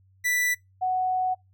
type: tone pair in turn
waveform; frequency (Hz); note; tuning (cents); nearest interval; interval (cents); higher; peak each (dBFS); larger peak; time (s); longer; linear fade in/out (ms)
45% pulse / sine; 1975.5 / 741.5; B6 / F#5; 0 / +4; octave + perfect fourth; 1696; first; -22; neither; 0.24-0.55 / 0.81-1.35; second; 20
effects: noise-tail reverb RT60 0.2 s tail -26 dB re dry + added 95 Hz sine -57 dBFS peak until 1.53 s